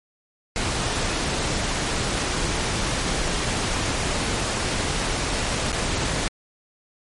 pink noise with dropouts, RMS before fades -24 dBFS, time 0.56-6.28 s, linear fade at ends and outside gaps 1 ms, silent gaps 5.72-5.727 s, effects low-pass 9000 Hz 12 dB/octave + MP3 48 kbps

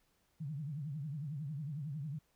sine tone with vibrato, 146.83 Hz, D3, in tune, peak -38 dBFS, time 0.4-2.19 s, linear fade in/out 10 ms, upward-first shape triangle, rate 11 Hz, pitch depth 210 cents each way, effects pink hiss -75 dBFS RMS until 2.35 s

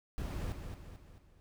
brown noise with echo, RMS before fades -38 dBFS, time 0.18-0.52 s, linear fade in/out 0 ms, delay 220 ms, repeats 4, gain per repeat -6 dB, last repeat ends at 1.4 s, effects none

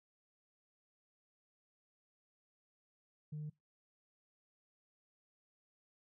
sine tone, 151.2 Hz, D#3, 49 cents flat, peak -39 dBFS, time 3.32-3.5 s, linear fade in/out 10 ms, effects noise-tail reverb RT60 0.2 s tail -24 dB re dry + tanh soft clip ceiling -38 dBFS

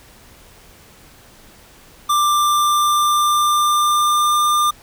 square tone with pitch glide, 1183 to 1198.8 Hz, D6 to D6, +12 to +35 cents, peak -14 dBFS, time 2.09-4.71 s, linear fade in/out 10 ms, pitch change +23 cents, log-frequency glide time 2.23-4.39 s, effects pink hiss -46 dBFS RMS until 4.82 s

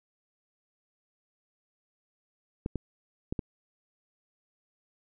clicks, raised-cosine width 3 ms, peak -18 dBFS, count 4, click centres 2.661 / 2.757 / 3.325 / 3.392 s, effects none

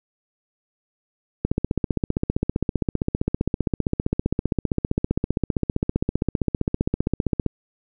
click train, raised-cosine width 3 ms, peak -7 dBFS, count 93, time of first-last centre 1.45-7.463 s, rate 15.3 Hz, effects none

